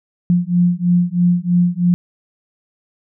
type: beating tone pair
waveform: sine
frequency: 174.61 / 177.71 Hz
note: F3 / F3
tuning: 0 / +30 cents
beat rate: 3.1 Hz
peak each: -15 dBFS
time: 0.3-1.94 s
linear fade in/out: 0 ms
effects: none